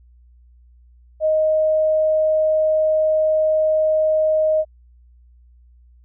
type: tone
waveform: sine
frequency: 624 Hz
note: D#5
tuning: 5 cents sharp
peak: -14 dBFS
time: 1.2-4.65 s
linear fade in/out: 50 ms
effects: added 60 Hz sine -47 dBFS peak until 6.04 s